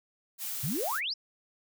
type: noise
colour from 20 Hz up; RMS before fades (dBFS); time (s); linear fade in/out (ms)
blue; -36; 0.38-1.01; 50
type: exponential sweep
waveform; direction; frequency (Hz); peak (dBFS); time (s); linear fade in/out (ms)
sine; up; 116.54 to 5520; -30; 0.63-1.14; 10
effects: none